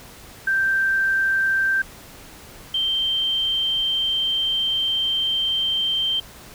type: tone pair in turn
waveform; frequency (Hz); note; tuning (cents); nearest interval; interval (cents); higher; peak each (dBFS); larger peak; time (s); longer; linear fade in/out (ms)
sine; 1568 / 3136; G6 / G7; 0 / 0; octave; 1200; second; -17 / -19; first; 0.47-1.82 / 2.74-6.2; second; 5
effects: pink hiss -43 dBFS RMS until 6.54 s